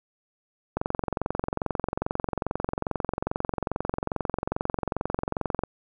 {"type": "click train", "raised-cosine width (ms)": 1, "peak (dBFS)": -12, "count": 110, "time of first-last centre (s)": [0.77, 5.636], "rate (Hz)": 22.4, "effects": []}